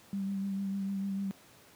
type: tone with vibrato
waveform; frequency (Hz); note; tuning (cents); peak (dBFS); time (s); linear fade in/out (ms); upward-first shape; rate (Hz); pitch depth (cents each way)
sine; 196; G3; 0; -31; 0.13-1.31; 0; sine; 6.7; 22
effects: pink hiss -58 dBFS RMS until 1.75 s + high-pass 100 Hz 12 dB/octave